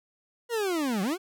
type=linear two-way sweep; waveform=40% pulse; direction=down then up; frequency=486.8 to 179.6 to 394.6 Hz; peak=-25 dBFS; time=0.49-1.18 s; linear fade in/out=50 ms; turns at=1.02 s; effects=none